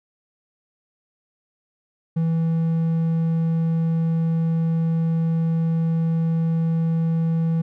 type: tone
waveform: triangle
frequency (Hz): 163.9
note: E3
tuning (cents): -10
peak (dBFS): -16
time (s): 2.16-7.62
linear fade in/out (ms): 10
effects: none